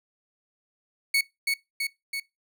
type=tone with echo; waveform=30% pulse; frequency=2217 Hz; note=C#7; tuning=in tune; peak=-17 dBFS; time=1.14-1.21 s; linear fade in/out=5 ms; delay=330 ms; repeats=3; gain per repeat=-3 dB; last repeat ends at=2.2 s; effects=noise-tail reverb RT60 0.2 s tail -21 dB re dry